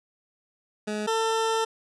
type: tone pair in turn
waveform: 20% pulse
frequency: 211.4 / 447.9 Hz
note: G#3 / A4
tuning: +31 / +31 cents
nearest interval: octave + minor second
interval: 1300 cents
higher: second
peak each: -23 / -18 dBFS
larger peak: second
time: 0.87-1.07 / 1.07-1.65 s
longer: second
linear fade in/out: 10 ms
effects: resampled to 22050 Hz